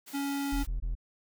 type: high-pass noise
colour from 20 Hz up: white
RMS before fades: -47 dBFS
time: 0.06-0.67 s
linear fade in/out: 20 ms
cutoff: 150 Hz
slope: 48 dB/octave
type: tone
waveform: square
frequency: 280 Hz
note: C#4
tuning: 18 cents sharp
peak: -31 dBFS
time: 0.13-0.64 s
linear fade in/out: 20 ms
type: tone bursts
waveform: triangle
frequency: 41.27 Hz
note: E1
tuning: 3 cents sharp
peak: -27 dBFS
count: 3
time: 0.52-0.952 s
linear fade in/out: 10 ms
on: 130 ms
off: 21 ms
effects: none